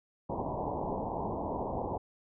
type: low-pass noise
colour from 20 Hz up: white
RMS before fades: -35 dBFS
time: 0.29-1.98 s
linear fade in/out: 10 ms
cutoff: 1000 Hz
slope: 96 dB/octave
effects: none